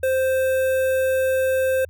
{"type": "tone with notch filter", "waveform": "square", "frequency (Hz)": 523.3, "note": "C5", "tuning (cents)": 0, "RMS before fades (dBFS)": -20, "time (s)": [0.03, 1.85], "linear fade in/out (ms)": 5, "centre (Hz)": 4900, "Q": 0.54, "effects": ["added 83 Hz sine -41 dBFS peak until 1.89 s"]}